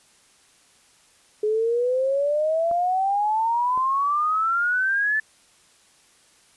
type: exponential sweep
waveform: sine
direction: up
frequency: 420 to 1760 Hz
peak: -19 dBFS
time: 1.43-5.2 s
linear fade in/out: 5 ms
type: clicks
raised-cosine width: 1 ms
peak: -24 dBFS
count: 2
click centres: 2.713 / 3.776 s
effects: white hiss -57 dBFS RMS until 6.56 s + resampled to 24000 Hz